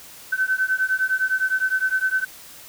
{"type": "beating tone pair", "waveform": "sine", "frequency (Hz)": [1521, 1530.8], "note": ["F#6", "G6"], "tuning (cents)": [47, -42], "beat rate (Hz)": 9.8, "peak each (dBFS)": -22, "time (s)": [0.32, 2.25], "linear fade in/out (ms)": 10, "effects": ["white hiss -43 dBFS RMS until 2.68 s"]}